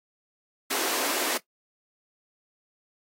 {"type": "high-pass noise", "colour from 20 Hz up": "pink", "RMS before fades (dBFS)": -27, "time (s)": [0.7, 1.38], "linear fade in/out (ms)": 10, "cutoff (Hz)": 270, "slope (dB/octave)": 48, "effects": ["noise-tail reverb RT60 0.1 s tail -17 dB re dry", "AAC 48 kbps"]}